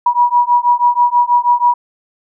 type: beating tone pair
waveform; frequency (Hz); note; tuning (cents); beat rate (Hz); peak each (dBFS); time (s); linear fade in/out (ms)
sine; 964 / 970.2; B5 / B5; -42 / -31; 6.2; -12; 0.06-1.74; 5
effects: none